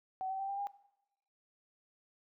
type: tone with pitch steps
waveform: sine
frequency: 756 / 768.3 / 780.9 / 793.6 / 806.5 Hz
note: F#5 / G5 / G5 / G5 / G5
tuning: +37 / -35 / -7 / +21 / +49 cents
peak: -35 dBFS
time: 0.21-0.67 s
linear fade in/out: 0 ms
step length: 92 ms
effects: noise-tail reverb RT60 0.9 s tail -19 dB re dry